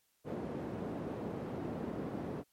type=band-pass noise; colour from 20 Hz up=white; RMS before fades=-40 dBFS; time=0.24-2.44 s; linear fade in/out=50 ms; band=130 to 370 Hz; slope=12 dB/octave; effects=white hiss -75 dBFS RMS until 2.52 s + MP3 64 kbps